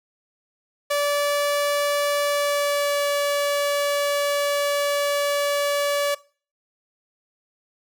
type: tone with pitch glide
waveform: sawtooth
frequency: 578 to 574 Hz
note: D5 to D5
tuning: -28 to -40 cents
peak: -16 dBFS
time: 0.9-6.15 s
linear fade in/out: 10 ms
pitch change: -12 cents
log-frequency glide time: 2.22-3.06 s
effects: noise-tail reverb RT60 0.4 s tail -21 dB re dry